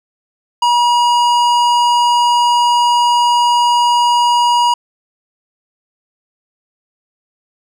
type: tone with hard clipping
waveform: sine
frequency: 960 Hz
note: B5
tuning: 49 cents flat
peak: -11 dBFS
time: 0.62-4.74 s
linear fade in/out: 5 ms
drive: 13 dB
effects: none